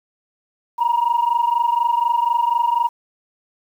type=tone pair together; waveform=sine; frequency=935.9 / 960 Hz; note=A#5 / B5; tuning=+7 / -49 cents; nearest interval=unison; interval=44 cents; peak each=-17 dBFS; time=0.78-2.89 s; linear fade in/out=20 ms; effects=tanh soft clip ceiling -10 dBFS + 8-bit